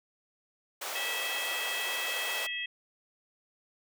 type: high-pass noise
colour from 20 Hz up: pink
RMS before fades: -37 dBFS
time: 0.81-2.47 s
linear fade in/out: 10 ms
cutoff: 490 Hz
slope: 24 dB/octave
type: harmonic tone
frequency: 650 Hz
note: E5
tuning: 24 cents flat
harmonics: 3 / 4 / 5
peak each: -37 / -37 / -37 dBFS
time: 0.95-2.66 s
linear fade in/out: 5 ms
effects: none